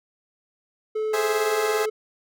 triangle tone, 433.2 Hz, A4, 27 cents flat, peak -21 dBFS, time 0.95-1.9 s, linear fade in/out 10 ms
15% pulse chord, Ab augmented, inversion none, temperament equal, 415.3 / 523.3 / 659.3 Hz, Ab4 / C5 / E5, 0 / 0 / 0 cents, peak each -20 / -24 / -24 dBFS, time 1.13-1.86 s, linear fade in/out 10 ms
effects none

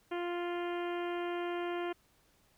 harmonic tone, 349.2 Hz, F4, in tune, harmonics 1 / 2 / 3 / 4 / 5 / 6 / 7 / 8 / 9, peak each -35 / -41 / -45 / -47 / -49 / -51 / -52 / -53 / -54 dBFS, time 0.11-1.93 s, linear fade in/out 10 ms, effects pink hiss -69 dBFS RMS until 2.57 s

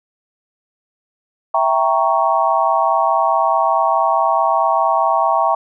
sine chord, E diminished seventh, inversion none, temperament equal, 659.3 / 784 / 932.3 / 1108.7 Hz, E5 / G5 / Bb5 / Db6, 0 / 0 / 0 / 0 cents, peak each -18 dBFS, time 1.54-5.55 s, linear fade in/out 5 ms, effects none

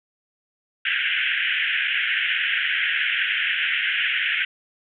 pink band-pass noise, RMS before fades -23 dBFS, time 0.85-4.45 s, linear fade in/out 5 ms, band 1500 to 3200 Hz, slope 96 dB/octave, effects none

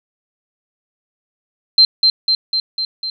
sine tone with echo, 4129 Hz, C8, 24 cents flat, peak -5 dBFS, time 1.78-1.85 s, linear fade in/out 2 ms, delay 250 ms, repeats 5, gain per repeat -3 dB, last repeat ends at 3.1 s, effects none

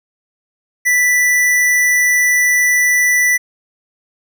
square tone, 1975.5 Hz, B6, in tune, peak -11 dBFS, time 0.85-3.38 s, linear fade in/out 20 ms, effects none

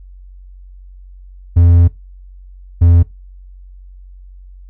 triangle tone pair in turn, 86 / 85.56 Hz, F2 / F2, -26 / -35 cents, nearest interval unison, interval 9 cents, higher first, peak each -3 dBFS, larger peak neither, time 1.56-1.88 / 2.81-3.03 s, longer first, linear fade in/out 10 ms, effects noise-tail reverb RT60 0.2 s tail -19 dB re dry + added 46 Hz sine -34 dBFS peak until 4.69 s

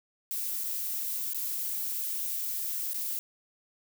violet noise with dropouts, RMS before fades -33 dBFS, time 0.31-3.19 s, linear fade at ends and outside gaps 0 ms, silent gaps 0.637-0.641 / 1.334-1.346 / 2.934-2.944 s, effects none

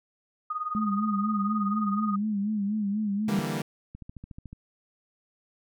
sine tone with tremolo, 1239 Hz, D#6, 8 cents flat, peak -26 dBFS, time 0.5-2.16 s, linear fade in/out 5 ms, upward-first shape sine, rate 19 Hz, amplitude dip 75%
sine tone with vibrato, 207.2 Hz, G#3, 4 cents flat, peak -25 dBFS, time 0.75-3.39 s, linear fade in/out 0 ms, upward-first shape sine, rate 4.1 Hz, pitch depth 82 cents each way
sawtooth chord, E half-diminished seventh, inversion third, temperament equal, 146.83 / 164.81 / 196 / 233.1 Hz, D3 / E3 / G3 / Bb3, 0 / 0 / 0 / 0 cents, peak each -30 dBFS, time 3.28-3.62 s, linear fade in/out 5 ms
click train, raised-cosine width 5 ms, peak -29 dBFS, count 9, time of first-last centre 3.95-4.53 s, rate 13.8 Hz
effects none

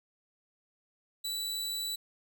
sawtooth tone, 3951 Hz, B7, in tune, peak -30 dBFS, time 1.24-1.96 s, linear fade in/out 10 ms, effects none

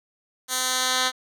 10% pulse tone with band-pass filter sweep, 255.9 Hz, C4, 38 cents flat, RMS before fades -24 dBFS, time 0.48-1.12 s, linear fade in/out 50 ms, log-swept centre 8300 to 3700 Hz, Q 0.84, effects none

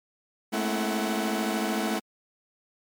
sawtooth tone cluster, 215 / 228.5 / 266.6 / 329.3 / 747 Hz, A3 / A#3 / C4 / E4 / F#5, -40 / -34 / +33 / -2 / +16 cents, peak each -25 / -30 / -32 / -28 / -30 dBFS, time 0.52-2 s, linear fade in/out 20 ms, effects MP3 96 kbps

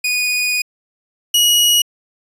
sawtooth tone pair in turn, 2471 / 2905 Hz, D#7 / F#7, -13 / -32 cents, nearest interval minor third, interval 281 cents, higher second, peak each -12 / -7 dBFS, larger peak second, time 0.04-0.62 / 1.34-1.82 s, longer first, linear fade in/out 5 ms, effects resampled to 32000 Hz

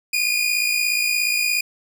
sawtooth tone pair together, 2418 / 2475 Hz, D7 / D#7, +50 / -10 cents, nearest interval unison, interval 40 cents, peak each -18 dBFS, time 0.13-1.61 s, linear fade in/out 5 ms, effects none

